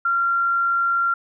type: tone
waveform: sine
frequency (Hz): 1378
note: F6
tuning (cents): -24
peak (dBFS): -17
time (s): 0.05-1.14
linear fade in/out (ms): 5
effects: none